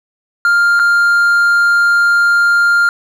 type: tone with dropouts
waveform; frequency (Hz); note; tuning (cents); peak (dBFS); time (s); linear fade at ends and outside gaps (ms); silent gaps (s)
triangle; 1400; F6; +4; -6; 0.45-2.89; 1; 0.793-0.797
effects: none